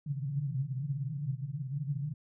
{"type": "band-pass noise", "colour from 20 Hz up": "pink", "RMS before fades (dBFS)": -35, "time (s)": [0.06, 2.14], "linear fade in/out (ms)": 5, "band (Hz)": [130, 150], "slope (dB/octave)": 96, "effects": []}